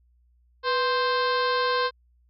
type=harmonic tone with a mistuned harmonic; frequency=523.3 Hz; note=C5; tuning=in tune; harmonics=1 / 2 / 3 / 4 / 5 / 6 / 7 / 8 / 9 / 10; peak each=-26 / -25 / -29 / -40 / -39 / -38 / -37 / -34 / -41 / -44 dBFS; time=0.63-1.91 s; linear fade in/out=50 ms; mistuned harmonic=1; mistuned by=-100 cents; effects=added 60 Hz sine -59 dBFS peak until 2.29 s